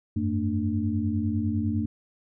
sine tone cluster, 92.3 / 102.2 / 224.6 / 294.4 Hz, F#2 / G#2 / A3 / D4, -4 / -27 / +36 / +4 cents, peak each -29 / -31 / -27 / -31 dBFS, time 0.16-1.86 s, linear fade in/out 5 ms, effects none

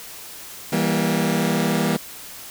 sawtooth chord, E diminished, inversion none, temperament just, 164.81 / 197.78 / 237.3 Hz, E3 / G3 / Bb3, 0 / +16 / +31 cents, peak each -19 dBFS, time 0.72-1.97 s, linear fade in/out 10 ms, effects white hiss -38 dBFS RMS until 2.5 s

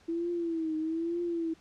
sine tone with vibrato, 329.6 Hz, E4, in tune, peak -29 dBFS, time 0.08-1.54 s, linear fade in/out 10 ms, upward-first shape triangle, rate 1.1 Hz, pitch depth 100 cents each way, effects pink hiss -61 dBFS RMS until 1.6 s + low-pass 6000 Hz 12 dB/octave

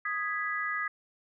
sine chord, G# minor, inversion second, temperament equal, 1244.5 / 1661.2 / 1975.5 Hz, D#6 / G#6 / B6, 0 / 0 / 0 cents, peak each -34 dBFS, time 0.05-0.88 s, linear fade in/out 5 ms, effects none

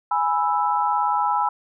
sine chord, E major, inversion first, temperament equal, 830.6 / 987.8 / 1318.5 Hz, G#5 / B5 / E6, 0 / 0 / 0 cents, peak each -22 / -22 / -25 dBFS, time 0.11-1.49 s, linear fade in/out 5 ms, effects none

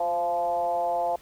sine tone with frequency modulation, 692 Hz, F5, 16 cents flat, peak -23 dBFS, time 0-1.16 s, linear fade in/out 5 ms, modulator 171 Hz, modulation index 0.95, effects pink hiss -54 dBFS RMS until 1.21 s

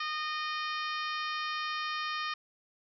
harmonic tone, 614 Hz, D#5, 23 cents flat, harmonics 2 / 3 / 4 / 5 / 6 / 7 / 8 / 9, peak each -35 / -39 / -41 / -43 / -45 / -46 / -47 / -48 dBFS, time 0-2.34 s, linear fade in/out 5 ms, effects none

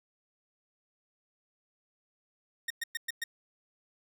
sawtooth tone bursts, 1849 Hz, A#6, 15 cents flat, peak -28 dBFS, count 5, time 2.68-3.24 s, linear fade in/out 5 ms, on 24 ms, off 110 ms, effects none

